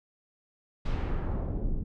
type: noise with low-pass filter sweep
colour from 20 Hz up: brown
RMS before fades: -30 dBFS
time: 0.85-1.84 s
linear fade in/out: 10 ms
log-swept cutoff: 4400 to 240 Hz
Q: 0.95
effects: none